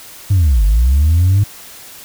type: linear two-way sweep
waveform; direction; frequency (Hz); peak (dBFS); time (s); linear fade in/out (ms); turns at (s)
sine; down then up; 103.83 to 47.23 to 103.83; -6; 0.3-1.44; 10; 0.64
effects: tanh soft clip ceiling -6 dBFS + white hiss -36 dBFS RMS until 2.04 s